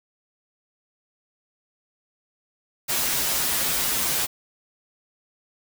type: noise with comb filter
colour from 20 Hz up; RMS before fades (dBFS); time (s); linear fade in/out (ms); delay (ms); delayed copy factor
white; -24; 2.88-4.27; 20; 10; -0.85
effects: none